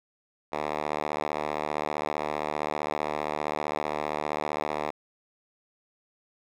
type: tone with band-pass filter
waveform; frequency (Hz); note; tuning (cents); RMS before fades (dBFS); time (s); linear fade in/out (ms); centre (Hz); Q
5% pulse; 75.3; D2; +44; -31; 0.52-4.91; 10; 1000; 0.72
effects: none